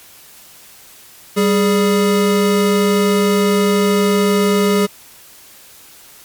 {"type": "tone pair together", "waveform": "square", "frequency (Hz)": [196, 415.3], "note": ["G3", "G#4"], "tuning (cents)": [0, 0], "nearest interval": "octave + minor second", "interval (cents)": 1300, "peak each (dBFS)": -15, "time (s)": [1.36, 4.87], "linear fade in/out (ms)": 20, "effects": ["white hiss -42 dBFS RMS until 6.24 s", "MP3 96 kbps"]}